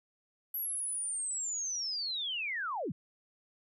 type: linear sweep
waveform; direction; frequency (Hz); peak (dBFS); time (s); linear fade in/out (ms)
sine; down; 11810 to 111.4; -33; 0.54-2.92; 5
effects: none